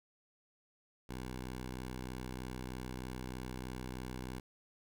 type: tone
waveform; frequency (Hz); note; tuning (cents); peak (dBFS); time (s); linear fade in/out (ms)
10% pulse; 63.2; B1; +41; -33; 1.09-4.4; 5
effects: none